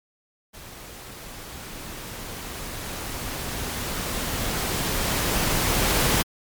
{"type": "noise with level ramp", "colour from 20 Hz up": "pink", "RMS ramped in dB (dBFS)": [-42, -20], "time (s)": [0.53, 6.23], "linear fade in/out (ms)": 20, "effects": ["MP3 96 kbps"]}